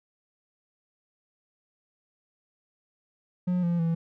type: tone with pitch steps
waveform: triangle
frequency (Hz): 179.8 / 172 / 165.7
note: F#3 / F3 / E3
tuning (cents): -49 / -26 / +9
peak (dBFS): -21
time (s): 3.47-3.95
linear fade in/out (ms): 10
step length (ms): 160
effects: none